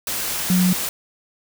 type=tone in noise; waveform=sine; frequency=182.2 Hz; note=F#3; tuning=26 cents flat; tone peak=-14 dBFS; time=0.5-0.73 s; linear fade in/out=2 ms; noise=white; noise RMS=-25 dBFS; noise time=0.07-0.89 s; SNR=+8 dB; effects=none